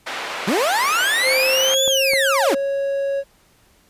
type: band-pass noise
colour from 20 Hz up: white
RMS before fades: -28 dBFS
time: 0.06-1.75 s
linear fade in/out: 10 ms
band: 460 to 2300 Hz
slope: 12 dB/octave
type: linear two-way sweep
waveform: 30% pulse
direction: up then down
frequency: 160.6 to 3520 to 219.3 Hz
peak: -14 dBFS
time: 0.47-2.55 s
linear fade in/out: 10 ms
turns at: 1.85 s
type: tone with pitch glide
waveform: triangle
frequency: 523.3 to 553.1 Hz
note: C5 to C#5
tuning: 0 to -4 cents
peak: -17 dBFS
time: 1.22-3.24 s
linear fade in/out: 50 ms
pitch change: +96 cents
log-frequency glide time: 1.39-2.63 s
type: clicks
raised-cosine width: 1 ms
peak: -16 dBFS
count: 2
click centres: 1.878 / 2.135 s
effects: pink hiss -56 dBFS RMS until 3.89 s + resampled to 32000 Hz